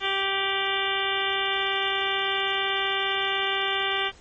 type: harmonic tone with a mistuned harmonic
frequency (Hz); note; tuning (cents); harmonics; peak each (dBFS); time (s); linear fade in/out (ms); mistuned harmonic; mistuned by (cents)
390.5; G4; -7; 1 / 2 / 3 / 4 / 5 / 6 / 7 / 8 / 9; -32 / -32 / -32 / -32 / -32 / -32 / -32 / -32 / -32; 0-4.12; 50; 7; +61
effects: pink hiss -52 dBFS RMS until 4.2 s + MP3 32 kbps